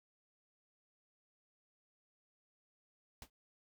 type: noise with exponential decay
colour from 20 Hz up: pink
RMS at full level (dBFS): -45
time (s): 3.22-3.3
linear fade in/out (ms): 2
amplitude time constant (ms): 16
effects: none